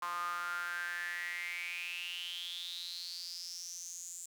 sawtooth tone with high-pass filter sweep, 174.61 Hz, F3, in tune, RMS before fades -41 dBFS, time 0.02-4.26 s, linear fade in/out 5 ms, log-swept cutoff 1100 to 7500 Hz, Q 9.5, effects none

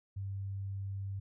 sine tone, 98 Hz, G2, in tune, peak -36 dBFS, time 0.16-1.2 s, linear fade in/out 10 ms, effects none

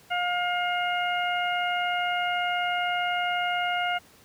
harmonic tone, 711 Hz, F5, 31 cents sharp, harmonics 1 / 2 / 3 / 4, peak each -27 / -30 / -32 / -33 dBFS, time 0.1-3.99 s, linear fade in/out 20 ms, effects pink hiss -55 dBFS RMS until 4.24 s + high-pass 80 Hz 12 dB/octave

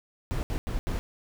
brown noise bursts at uneven times, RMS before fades -29 dBFS, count 4, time 0.31-0.43 / 0.5-0.58 / 0.67-0.79 / 0.87-0.99 s, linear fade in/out 0 ms, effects none

